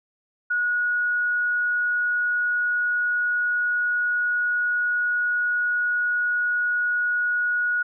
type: tone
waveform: sine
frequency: 1455 Hz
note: F#6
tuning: 29 cents flat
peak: -20 dBFS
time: 0.5-7.83 s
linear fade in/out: 10 ms
effects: none